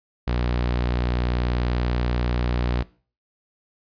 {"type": "tone", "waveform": "sawtooth", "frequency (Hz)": 60.5, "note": "B1", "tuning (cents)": -35, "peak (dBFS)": -17, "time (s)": [0.27, 2.83], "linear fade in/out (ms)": 10, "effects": ["noise-tail reverb RT60 0.4 s tail -20 dB re dry", "resampled to 11025 Hz"]}